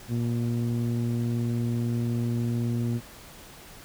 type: tone with low-pass filter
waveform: sawtooth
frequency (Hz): 118.3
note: A#2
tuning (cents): +26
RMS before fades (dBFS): -27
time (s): 0.08-3.01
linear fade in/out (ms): 50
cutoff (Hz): 270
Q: 1.6
effects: pink hiss -47 dBFS RMS until 3.84 s

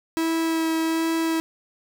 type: tone with vibrato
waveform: 45% pulse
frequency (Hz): 325.2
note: E4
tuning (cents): -23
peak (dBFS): -21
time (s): 0.17-1.4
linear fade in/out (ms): 0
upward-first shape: sine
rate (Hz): 1.3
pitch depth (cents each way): 10
effects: none

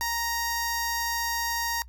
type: tone with notch filter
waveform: 10% pulse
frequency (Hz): 934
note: A#5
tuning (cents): +3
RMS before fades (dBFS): -29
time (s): 0.01-1.82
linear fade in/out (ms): 0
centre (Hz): 3100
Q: 0.83
effects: noise-tail reverb RT60 0.1 s tail -21 dB re dry + added 60 Hz sine -44 dBFS peak until 1.88 s

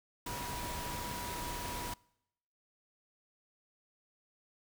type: tone in noise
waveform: sine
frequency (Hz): 969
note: B5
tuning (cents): -33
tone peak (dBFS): -42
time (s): 0.26-1.94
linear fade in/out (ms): 5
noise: pink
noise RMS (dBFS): -41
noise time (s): 0.26-1.94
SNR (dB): -4
effects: noise-tail reverb RT60 0.8 s tail -25 dB re dry

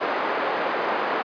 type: band-pass noise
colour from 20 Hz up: pink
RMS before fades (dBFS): -25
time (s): 0-1.23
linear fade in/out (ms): 20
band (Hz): 470 to 1500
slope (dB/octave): 12
effects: high-pass 200 Hz 12 dB/octave + resampled to 11025 Hz

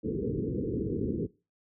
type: low-pass noise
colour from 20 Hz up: white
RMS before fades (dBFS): -31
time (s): 0.03-1.27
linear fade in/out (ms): 20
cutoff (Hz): 470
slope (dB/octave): 96
effects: noise-tail reverb RT60 0.3 s tail -21 dB re dry + high-pass 60 Hz 12 dB/octave

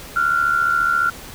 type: tone pair together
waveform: sine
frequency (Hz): 1378.5 / 1453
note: F6 / F#6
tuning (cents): -23 / -32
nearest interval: minor second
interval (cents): 91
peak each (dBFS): -16 / -21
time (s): 0.16-1.1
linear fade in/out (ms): 5
effects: pink hiss -37 dBFS RMS until 1.34 s

